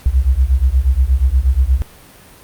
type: beating tone pair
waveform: sine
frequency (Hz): 60.9 / 69.3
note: B1 / C#2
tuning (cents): -24 / 0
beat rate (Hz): 8.4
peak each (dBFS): -13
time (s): 0.06-1.82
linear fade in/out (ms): 0
effects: pink hiss -42 dBFS RMS until 2.43 s + Opus 48 kbps

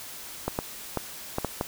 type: clicks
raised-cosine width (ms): 1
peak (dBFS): -12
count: 6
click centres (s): 0.48 / 0.589 / 0.973 / 1.384 / 1.447 / 1.611
effects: white hiss -41 dBFS RMS until 1.67 s

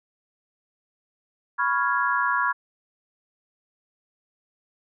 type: chord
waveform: sine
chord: C# dominant seventh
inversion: third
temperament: equal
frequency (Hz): 987.8 / 1108.7 / 1396.9 / 1661.2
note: B5 / C#6 / E#6 / G#6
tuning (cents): 0 / 0 / 0 / 0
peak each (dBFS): -26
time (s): 1.58-2.53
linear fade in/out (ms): 20
effects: none

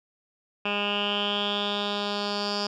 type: tone with low-pass filter sweep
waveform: 10% pulse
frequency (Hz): 204.4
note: G#3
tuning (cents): -27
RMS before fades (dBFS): -28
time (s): 0.65-2.67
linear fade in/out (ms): 5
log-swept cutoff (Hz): 2600 to 4900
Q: 7.2
effects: none

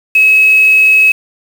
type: tone with quantisation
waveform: sine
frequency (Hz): 2569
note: E7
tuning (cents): -45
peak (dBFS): -4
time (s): 0.15-1.12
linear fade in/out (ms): 5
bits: 4
effects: none

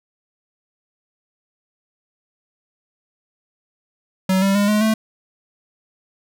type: tone with pitch steps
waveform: square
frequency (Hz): 188.6 / 195.82 / 203.3 / 211.1 / 219.2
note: F#3 / G3 / G#3 / G#3 / A3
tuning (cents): +33 / -2 / -37 / +29 / -6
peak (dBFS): -15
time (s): 4.29-4.94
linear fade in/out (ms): 5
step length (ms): 130
effects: none

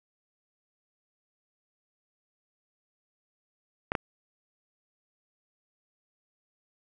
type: clicks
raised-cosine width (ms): 0.5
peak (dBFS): -12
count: 2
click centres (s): 3.919 / 3.952
effects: none

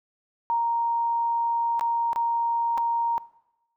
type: tone with dropouts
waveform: sine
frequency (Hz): 932.3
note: A#5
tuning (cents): 0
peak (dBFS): -21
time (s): 0.5-3.18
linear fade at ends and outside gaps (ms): 0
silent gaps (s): 1.795-1.81 / 2.131-2.16 / 2.776-2.78
effects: noise-tail reverb RT60 0.9 s tail -19 dB re dry

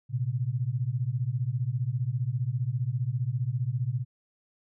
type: beating tone pair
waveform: sine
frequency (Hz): 116.54 / 131.54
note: A#2 / C3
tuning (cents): 0 / +10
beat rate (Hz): 15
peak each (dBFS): -29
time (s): 0.09-4.05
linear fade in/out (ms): 50
effects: none

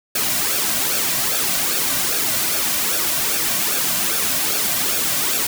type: noise with flanger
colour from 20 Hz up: white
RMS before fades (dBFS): -20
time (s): 0.15-5.47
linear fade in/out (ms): 5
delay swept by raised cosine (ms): 0.98 to 2.38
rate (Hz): 2.5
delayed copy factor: -0.6
effects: none

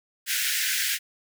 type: high-pass noise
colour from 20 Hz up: pink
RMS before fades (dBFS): -26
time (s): 0.26-0.99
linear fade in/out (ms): 50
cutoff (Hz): 1500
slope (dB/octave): 96
effects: none

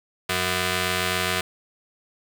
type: ring-modulated tone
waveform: 5% pulse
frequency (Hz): 276.5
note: C#4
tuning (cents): -4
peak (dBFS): -8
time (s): 0.29-1.41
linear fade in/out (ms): 5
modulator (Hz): 924
effects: none

